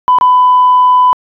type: tone with dropouts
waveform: sine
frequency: 1000 Hz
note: B5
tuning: 21 cents sharp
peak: -3 dBFS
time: 0.08-1.13 s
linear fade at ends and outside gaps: 0 ms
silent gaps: 0.186-0.211 s
effects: tanh soft clip ceiling 0 dBFS